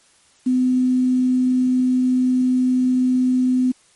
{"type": "tone with quantisation", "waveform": "sine", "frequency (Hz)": 253.9, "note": "B3", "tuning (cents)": 48, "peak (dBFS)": -14, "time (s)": [0.46, 3.72], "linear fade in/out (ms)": 10, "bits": 7, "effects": ["white hiss -55 dBFS RMS until 3.95 s", "MP3 48 kbps"]}